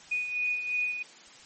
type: beating tone pair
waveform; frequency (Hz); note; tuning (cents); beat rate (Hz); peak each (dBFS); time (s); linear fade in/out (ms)
sine; 2471 / 2473.9; D#7 / D#7; -13 / -11; 2.9; -36 / -28; 0.11-1.03; 10
effects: white hiss -51 dBFS RMS until 1.45 s + MP3 32 kbps